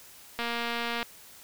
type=click train; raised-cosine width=0.3 ms; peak=-16 dBFS; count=151; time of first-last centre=0.39-1.028 s; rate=235 Hz; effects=white hiss -51 dBFS RMS until 1.43 s